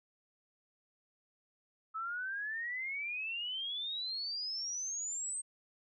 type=exponential sweep; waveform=sine; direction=up; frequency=1289 to 8430 Hz; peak=-36 dBFS; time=1.94-5.42 s; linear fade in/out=20 ms; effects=none